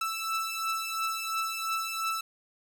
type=beating tone pair; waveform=sawtooth; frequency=1318.5 / 1321.4 Hz; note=E6 / E6; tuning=0 / +4 cents; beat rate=2.9 Hz; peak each=-31 / -28 dBFS; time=0.01-2.21 s; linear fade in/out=5 ms; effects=none